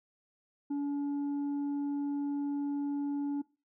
triangle tone with tanh clipping, 285.5 Hz, D4, 49 cents flat, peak -31 dBFS, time 0.7-3.42 s, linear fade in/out 10 ms, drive 8 dB, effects noise-tail reverb RT60 0.3 s tail -21 dB re dry

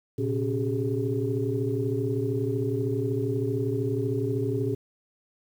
sine tone cluster, 115.8 / 131.8 / 277.5 / 386.8 / 419.5 Hz, A#2 / C3 / C#4 / G4 / G#4, -11 / +13 / +2 / -23 / +17 cents, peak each -28 / -36 / -31 / -31 / -30 dBFS, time 0.18-4.75 s, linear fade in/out 10 ms, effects tanh soft clip ceiling -13 dBFS + 9-bit

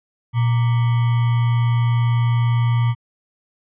sine tone with sample-and-hold, 118.9 Hz, A#2, 35 cents sharp, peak -14 dBFS, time 0.33-2.95 s, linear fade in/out 50 ms, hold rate 1050 Hz, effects resampled to 8000 Hz

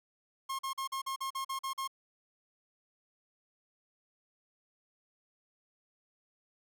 45% pulse tone bursts, 1074 Hz, C6, 45 cents sharp, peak -34 dBFS, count 10, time 0.49-1.877 s, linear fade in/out 10 ms, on 100 ms, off 43 ms, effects none

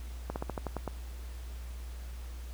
slowing click train, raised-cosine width 1 ms, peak -20 dBFS, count 8, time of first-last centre 0.3-0.877 s, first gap 59 ms, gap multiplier 1.11, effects added 60 Hz sine -39 dBFS peak until 2.53 s + pink hiss -54 dBFS RMS until 2.53 s

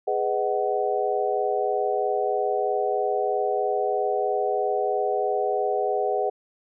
sine chord, G# minor seventh, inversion none, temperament just, 415.3 / 498.4 / 623 / 747.5 Hz, G#4 / B4 / D#5 / F#5, 0 / +16 / +2 / +17 cents, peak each -26 / -28 / -29 / -26 dBFS, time 0.07-6.3 s, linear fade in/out 10 ms, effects none

